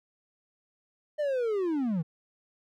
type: linear sweep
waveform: triangle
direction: down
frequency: 612 to 149.5 Hz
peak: -24 dBFS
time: 1.18-2.03 s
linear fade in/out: 20 ms
effects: none